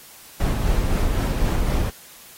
brown noise with tremolo, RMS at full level -19 dBFS, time 0.4-1.9 s, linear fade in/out 5 ms, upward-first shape sine, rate 3.9 Hz, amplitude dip 30%, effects white hiss -45 dBFS RMS until 2.37 s + AAC 48 kbps

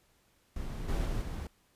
brown noise with level steps, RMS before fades -38 / -31 / -33 / -37 dBFS, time 0.56-1.47 s, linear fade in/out 2 ms, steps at 0.88 / 1.05 / 1.21 s, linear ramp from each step 10 ms, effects pink hiss -69 dBFS RMS until 1.75 s + resampled to 32000 Hz

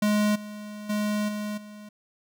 square tone with level steps, 209.5 Hz, G#3, 15 cents sharp, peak -21 / -37 / -25 / -30 / -42 dBFS, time 0.02-1.89 s, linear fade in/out 5 ms, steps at 0.35 / 0.89 / 1.28 / 1.57 s, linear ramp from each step 10 ms, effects none

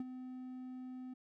triangle tone with ADSR envelope, 254.9 Hz, C4, 45 cents flat, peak -33 dBFS, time 0-1.14 s, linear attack 3 ms, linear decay 27 ms, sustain -9 dB, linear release 9 ms, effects none

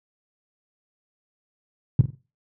sine tone with echo, 130.81 Hz, C3, in tune, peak -9 dBFS, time 1.99-2.01 s, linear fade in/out 2 ms, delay 47 ms, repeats 3, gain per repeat -12 dB, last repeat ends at 2.151 s, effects noise-tail reverb RT60 0.3 s tail -17 dB re dry + high-pass 60 Hz 12 dB/octave

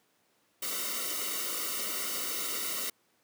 white noise with comb filter, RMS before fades -34 dBFS, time 0.62-2.9 s, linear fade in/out 5 ms, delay 1.2 ms, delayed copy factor -0.9, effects pink hiss -70 dBFS RMS until 3.23 s + high-pass 200 Hz 12 dB/octave

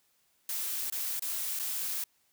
blue noise with dropouts, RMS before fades -34 dBFS, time 0.49-2.04 s, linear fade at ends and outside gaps 2 ms, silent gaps 0.9-0.923 / 1.195-1.221 / 1.591-1.596 s, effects white hiss -71 dBFS RMS until 2.32 s

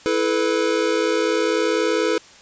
square chord, E suspended fourth, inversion none, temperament equal with one note detuned, 329.6 / 433.7 / 493.9 Hz, E4 / A4 / B4, 0 / -25 / 0 cents, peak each -24 / -22 / -23 dBFS, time 0.06-2.18 s, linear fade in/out 0 ms, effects white hiss -46 dBFS RMS until 2.41 s + resampled to 16000 Hz

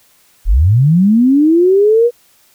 sine linear sweep, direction up, 32.7 to 487.3 Hz, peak -6 dBFS, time 0.45-2.11 s, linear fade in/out 50 ms, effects white hiss -51 dBFS RMS until 2.54 s

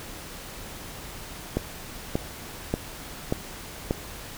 click train, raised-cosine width 2 ms, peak -10 dBFS, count 5, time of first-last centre 1.57-3.909 s, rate 1.71 Hz, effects pink hiss -40 dBFS RMS until 4.37 s

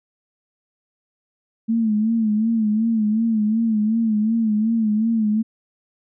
sine tone with vibrato, 220 Hz, A3, in tune, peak -16 dBFS, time 1.68-5.43 s, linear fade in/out 20 ms, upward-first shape sine, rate 2.7 Hz, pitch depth 79 cents each way, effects none

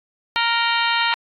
harmonic tone with a mistuned harmonic, 466.2 Hz, A#4, in tune, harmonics 2 / 3 / 4 / 5 / 6 / 7 / 8 / 9, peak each -22 / -24 / -25 / -26 / -27 / -27 / -28 / -29 dBFS, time 0.36-1.14 s, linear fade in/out 0 ms, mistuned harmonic 7, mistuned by -77 cents, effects AAC 48 kbps

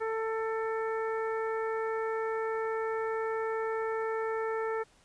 harmonic tone, 444.9 Hz, A4, 19 cents sharp, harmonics 1 / 2 / 3 / 4 / 5, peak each -31 / -38 / -39 / -42 / -48 dBFS, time 0-4.84 s, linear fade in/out 20 ms, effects pink hiss -63 dBFS RMS until 5.04 s + resampled to 22050 Hz

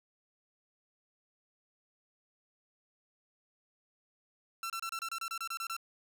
sawtooth tone bursts, 1348 Hz, E6, 38 cents sharp, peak -32 dBFS, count 12, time 4.63-5.766 s, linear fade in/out 2 ms, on 69 ms, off 28 ms, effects none

